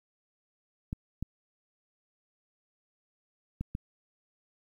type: clicks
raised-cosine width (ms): 5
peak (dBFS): -21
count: 4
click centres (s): 0.929 / 1.226 / 3.61 / 3.751
effects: 10-bit